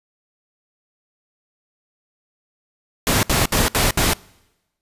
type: noise bursts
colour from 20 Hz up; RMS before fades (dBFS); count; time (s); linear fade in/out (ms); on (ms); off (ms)
pink; -17; 5; 3.07-4.134; 0; 160; 66
effects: noise-tail reverb RT60 1.0 s tail -25 dB re dry + resampled to 32000 Hz